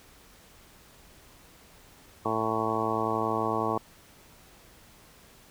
harmonic tone, 110.9 Hz, A2, 14 cents sharp, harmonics 1 / 2 / 3 / 4 / 5 / 6 / 7 / 8 / 9 / 10, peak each -38 / -36 / -34 / -33 / -38 / -35 / -35 / -35 / -36 / -32 dBFS, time 2.25-3.78 s, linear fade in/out 5 ms, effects pink hiss -55 dBFS RMS until 5.5 s

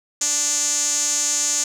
sawtooth tone with band-pass filter, 293.7 Hz, D4, in tune, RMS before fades -21 dBFS, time 0.21-1.64 s, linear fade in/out 5 ms, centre 6800 Hz, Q 7.8, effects none

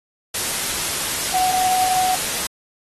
sine tone in noise, 742 Hz, F#5, 5 cents sharp, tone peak -17 dBFS, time 1.34-2.15 s, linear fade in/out 5 ms, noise white, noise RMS -23 dBFS, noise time 0.34-2.47 s, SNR +3 dB, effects AAC 32 kbps

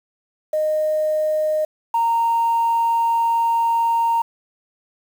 sine tone pair in turn, 617 / 924.5 Hz, D#5 / A#5, -15 / -15 cents, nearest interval perfect fifth, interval 700 cents, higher second, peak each -16 / -14 dBFS, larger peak second, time 0.53-1.65 / 1.94-4.22 s, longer second, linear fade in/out 5 ms, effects tanh soft clip ceiling -12 dBFS + 7-bit

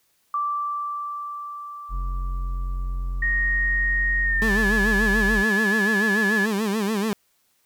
sine tone with exponential decay, 1169 Hz, D6, 8 cents flat, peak -21 dBFS, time 0.34-4.85 s, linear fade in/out 2 ms, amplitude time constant 980 ms
triangle tone, 44.54 Hz, F1, 35 cents sharp, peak -22 dBFS, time 1.89-5.44 s, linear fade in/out 50 ms
sine tone with pitch glide, 1864.7 to 1709.9 Hz, A#6 to A6, 0 to -50 cents, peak -20 dBFS, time 3.22-6.46 s, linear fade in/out 5 ms, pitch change -150 cents, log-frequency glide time 4.23-4.68 s
30% pulse tone with vibrato, 209.2 Hz, G#3, 13 cents sharp, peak -19 dBFS, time 4.42-7.13 s, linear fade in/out 0 ms, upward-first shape sine, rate 6.9 Hz, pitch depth 130 cents each way
effects white hiss -66 dBFS RMS until 7.65 s

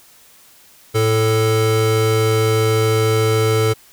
square tone pair together, 110.73 / 440 Hz, A2 / A4, +11 / 0 cents, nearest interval 2 octaves, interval 2389 cents, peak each -17 dBFS, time 0.94-3.74 s, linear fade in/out 20 ms, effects white hiss -48 dBFS RMS until 3.92 s

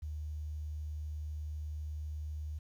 sine tone with quantisation, 76 Hz, D#2, 40 cents flat, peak -37 dBFS, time 0.02-2.59 s, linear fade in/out 10 ms, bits 11, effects none

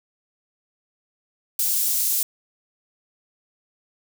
white high-pass noise, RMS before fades -22 dBFS, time 1.59-2.23 s, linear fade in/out 2 ms, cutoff 6500 Hz, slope 12 dB/octave, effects none

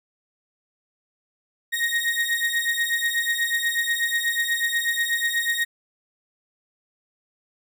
35% pulse beating tone pair, 1864.7 / 1872.9 Hz, A#6 / A#6, 0 / +8 cents, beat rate 8.2 Hz, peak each -23 dBFS, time 1.72-5.65 s, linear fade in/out 20 ms, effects none

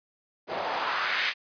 white noise with band-pass filter sweep, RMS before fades -29 dBFS, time 0.47-1.34 s, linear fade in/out 50 ms, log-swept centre 530 to 2400 Hz, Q 1.8, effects resampled to 11025 Hz

